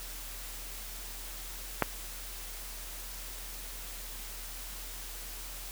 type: clicks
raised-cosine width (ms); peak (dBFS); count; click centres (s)
0.5; -9 / -29; 2; 1.823 / 1.83
effects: added 41 Hz sine -44 dBFS peak until 5.71 s + white hiss -44 dBFS RMS until 5.71 s